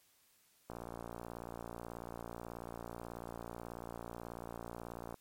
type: click train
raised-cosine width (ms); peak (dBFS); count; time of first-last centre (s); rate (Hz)
1; -30; 260; 0.7-5.143; 58.3
effects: white hiss -70 dBFS RMS until 5.2 s + MP3 64 kbps